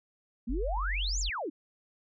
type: exponential two-way sweep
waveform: sine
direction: up then down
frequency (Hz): 215.7 to 7500 to 263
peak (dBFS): -32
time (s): 0.47-1.5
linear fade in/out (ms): 10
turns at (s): 1.2
type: tone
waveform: sine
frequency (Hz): 46.25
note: F#1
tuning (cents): 0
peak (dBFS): -30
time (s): 0.49-1.3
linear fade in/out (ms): 10
effects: none